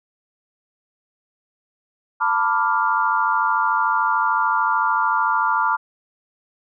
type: chord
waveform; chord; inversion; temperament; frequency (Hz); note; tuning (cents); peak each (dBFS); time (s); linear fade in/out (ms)
sine; B half-diminished seventh; third; equal with one note detuned; 894.3 / 987.8 / 1174.7 / 1396.9; A5 / B5 / D6 / F6; +28 / 0 / 0 / 0; -22; 2.2-5.77; 20
effects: none